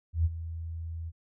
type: tone with ADSR envelope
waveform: sine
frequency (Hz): 82.41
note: E2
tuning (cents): 0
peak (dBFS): -20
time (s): 0.13-1.12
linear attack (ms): 120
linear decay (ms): 35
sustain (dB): -14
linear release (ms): 39
effects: none